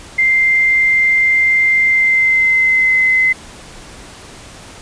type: tone with pitch glide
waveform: sine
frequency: 2092 to 2050 Hz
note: C7 to C7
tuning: -1 to -36 cents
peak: -9 dBFS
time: 0.18-3.33 s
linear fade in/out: 10 ms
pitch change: -35 cents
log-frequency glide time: 1.8-3.01 s
effects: pink hiss -36 dBFS RMS until 4.81 s + resampled to 22050 Hz